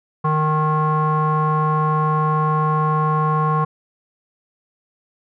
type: tone with low-pass filter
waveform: square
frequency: 154.5 Hz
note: D#3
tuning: 12 cents flat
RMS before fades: -18 dBFS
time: 0.24-3.65 s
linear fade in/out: 10 ms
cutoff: 1100 Hz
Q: 6.5
effects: none